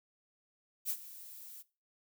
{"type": "noise with ADSR envelope", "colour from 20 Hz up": "violet", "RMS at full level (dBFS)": -33, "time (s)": [0.85, 1.63], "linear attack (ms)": 48, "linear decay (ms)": 64, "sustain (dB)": -17, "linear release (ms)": 23, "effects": ["noise-tail reverb RT60 0.3 s tail -18 dB re dry"]}